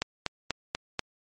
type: click train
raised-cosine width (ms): 0.2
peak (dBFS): -10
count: 5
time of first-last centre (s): 0.02-0.993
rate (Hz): 4.11
effects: MP3 48 kbps